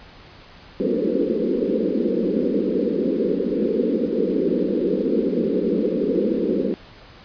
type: band-pass noise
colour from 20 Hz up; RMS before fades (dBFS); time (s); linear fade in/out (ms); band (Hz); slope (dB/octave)
white; -21; 0.8-6.74; 0; 180 to 510; 96
effects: pink hiss -45 dBFS RMS until 7.24 s + resampled to 11025 Hz